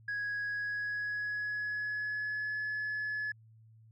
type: tone with pitch glide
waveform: sine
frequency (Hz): 1661.2 to 1708.9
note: G#6 to G#6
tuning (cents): 0 to +49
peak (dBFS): -31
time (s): 0.08-3.32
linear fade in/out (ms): 5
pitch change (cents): +49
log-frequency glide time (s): 0.45-2.59
effects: tanh soft clip ceiling -31 dBFS + added 111 Hz sine -56 dBFS peak until 3.91 s